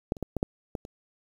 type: clicks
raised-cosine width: 2 ms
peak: -12 / -29 / -17 / -15 / -11 / -18 / -29 dBFS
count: 7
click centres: 0.121 / 0.168 / 0.227 / 0.367 / 0.429 / 0.752 / 0.851 s
effects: 8-bit